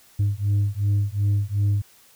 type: beating tone pair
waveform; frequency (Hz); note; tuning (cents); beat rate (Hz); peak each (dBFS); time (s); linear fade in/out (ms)
sine; 100.3 / 103; G2 / G#2; +40 / -14; 2.7; -20; 0.19-1.82; 10
effects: tanh soft clip ceiling -16 dBFS + white hiss -54 dBFS RMS until 2.15 s